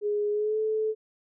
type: tone with pitch glide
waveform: sine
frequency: 415.3 to 434.9 Hz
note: G#4 to A4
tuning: 0 to -20 cents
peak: -24 dBFS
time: 0.01-0.95 s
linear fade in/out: 50 ms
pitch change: +80 cents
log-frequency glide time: 0.31-0.59 s
effects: none

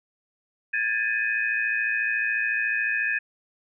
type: tone cluster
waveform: sine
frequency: 1645 / 1759 / 2508 Hz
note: G#6 / A6 / D#7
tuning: -17 / -1 / +13 cents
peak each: -27 dBFS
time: 0.73-3.19 s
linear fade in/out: 10 ms
effects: none

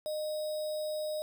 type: tone with sample-and-hold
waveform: sine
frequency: 613 Hz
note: D#5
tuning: 26 cents flat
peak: -32 dBFS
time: 0.06-1.22 s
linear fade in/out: 0 ms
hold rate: 4410 Hz
effects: none

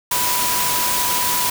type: tone in noise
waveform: sine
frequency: 984 Hz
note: B5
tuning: 7 cents flat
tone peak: -23 dBFS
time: 0.11-1.5 s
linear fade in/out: 5 ms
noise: white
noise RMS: -20 dBFS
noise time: 0.11-1.5 s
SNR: -6 dB
effects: none

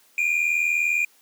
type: tone pair together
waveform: triangle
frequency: 2381 / 2461 Hz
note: D7 / D#7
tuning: +23 / -20 cents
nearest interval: minor second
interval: 57 cents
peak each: -21 dBFS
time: 0.18-1.05 s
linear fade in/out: 2 ms
effects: white hiss -58 dBFS RMS until 1.21 s + high-pass 200 Hz 12 dB/octave

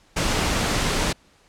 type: noise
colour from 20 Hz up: pink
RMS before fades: -22 dBFS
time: 0.16-1.13 s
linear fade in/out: 10 ms
effects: pink hiss -57 dBFS RMS until 1.48 s + low-pass 8000 Hz 12 dB/octave

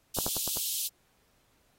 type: high-pass noise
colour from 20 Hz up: white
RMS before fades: -32 dBFS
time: 0.14-0.88 s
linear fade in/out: 10 ms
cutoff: 3000 Hz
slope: 48 dB/octave
type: clicks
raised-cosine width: 1 ms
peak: -16 / -18 / -23 / -24 / -25 dBFS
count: 5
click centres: 0.187 / 0.265 / 0.367 / 0.477 / 0.571 s
effects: pink hiss -69 dBFS RMS until 1.78 s + AAC 48 kbps

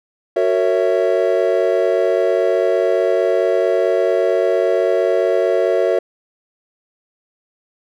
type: chord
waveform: triangle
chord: F# dominant seventh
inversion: none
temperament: equal with one note detuned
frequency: 370 / 458.9 / 554.4 / 659.3 Hz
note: F#4 / A#4 / C#5 / E5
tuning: 0 / -27 / 0 / 0 cents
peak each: -17 dBFS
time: 0.36-5.99 s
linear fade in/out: 5 ms
effects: none

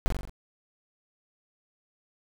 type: noise with echo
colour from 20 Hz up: brown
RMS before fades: -21 dBFS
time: 0.06-0.08 s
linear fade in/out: 0 ms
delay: 43 ms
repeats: 5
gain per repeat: -4 dB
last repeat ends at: 0.295 s
effects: none

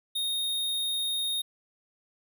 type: tone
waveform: square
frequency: 3708 Hz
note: A#7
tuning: 10 cents flat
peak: -28 dBFS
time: 0.15-1.42 s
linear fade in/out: 10 ms
effects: none

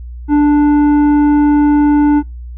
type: tone with tanh clipping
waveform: sine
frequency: 293.8 Hz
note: D4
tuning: 1 cent sharp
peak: -8 dBFS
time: 0.28-2.23 s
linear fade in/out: 50 ms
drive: 9 dB
effects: noise-tail reverb RT60 0.2 s tail -26 dB re dry + added 60 Hz sine -25 dBFS peak until 2.57 s

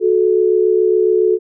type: tone pair together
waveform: sine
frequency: 366.7 / 433.9 Hz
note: F#4 / A4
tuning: -15 / -24 cents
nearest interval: minor third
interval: 291 cents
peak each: -13 dBFS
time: 0-1.39 s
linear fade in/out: 50 ms
effects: none

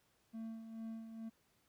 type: tone with tremolo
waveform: triangle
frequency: 224.5 Hz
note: A3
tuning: 35 cents sharp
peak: -40 dBFS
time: 0.33-1.3 s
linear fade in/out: 20 ms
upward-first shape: sine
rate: 2.3 Hz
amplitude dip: 55%
effects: pink hiss -75 dBFS RMS until 1.68 s + high-pass 60 Hz 12 dB/octave

